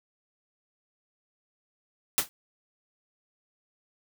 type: noise with exponential decay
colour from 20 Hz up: white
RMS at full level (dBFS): -19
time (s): 2.18-2.29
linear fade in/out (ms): 0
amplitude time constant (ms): 23
effects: none